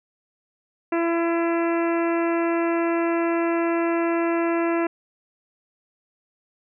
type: harmonic tone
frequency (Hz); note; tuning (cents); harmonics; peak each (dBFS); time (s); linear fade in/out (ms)
336.4; E4; +35; 1 / 2 / 3 / 4 / 5 / 6 / 7 / 8; -21 / -27 / -31 / -33 / -35 / -37 / -38 / -39; 0.92-4.87; 5
effects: none